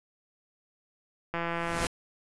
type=click train; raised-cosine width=0.5 ms; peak=-17 dBFS; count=87; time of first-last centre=1.34-1.849 s; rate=169 Hz
type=noise with exponential growth; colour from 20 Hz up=pink; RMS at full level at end=-27 dBFS; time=1.46-1.87 s; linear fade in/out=2 ms; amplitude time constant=88 ms
effects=resampled to 24000 Hz